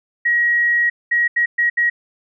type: tone bursts at uneven times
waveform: sine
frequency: 1900 Hz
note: A#6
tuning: 33 cents sharp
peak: -13 dBFS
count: 5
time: 0.25-0.9 / 1.11-1.28 / 1.36-1.46 / 1.58-1.7 / 1.77-1.9 s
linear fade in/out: 10 ms
effects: none